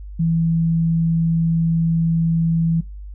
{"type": "tone", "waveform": "sine", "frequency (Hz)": 164.81, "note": "E3", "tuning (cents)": 0, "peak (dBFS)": -15, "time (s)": [0.19, 2.81], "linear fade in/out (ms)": 10, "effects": ["noise-tail reverb RT60 0.3 s tail -24 dB re dry", "added 50 Hz sine -31 dBFS peak until 3.14 s"]}